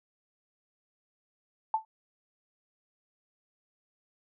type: tone with exponential decay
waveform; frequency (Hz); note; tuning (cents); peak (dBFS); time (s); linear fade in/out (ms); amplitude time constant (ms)
sine; 880; A5; 0; -20; 1.74-1.85; 2; 23
effects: none